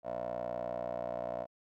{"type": "tone with band-pass filter", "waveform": "15% pulse", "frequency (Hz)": 60.4, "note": "B1", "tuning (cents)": -38, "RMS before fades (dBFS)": -38, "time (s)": [0.03, 1.47], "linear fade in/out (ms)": 50, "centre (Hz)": 660, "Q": 5.9, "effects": []}